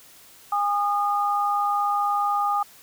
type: tone pair together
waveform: sine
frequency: 816 / 1224.7 Hz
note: G#5 / D#6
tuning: -31 / -28 cents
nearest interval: perfect fifth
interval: 703 cents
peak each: -23 dBFS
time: 0.52-2.63 s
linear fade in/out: 5 ms
effects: white hiss -50 dBFS RMS until 2.82 s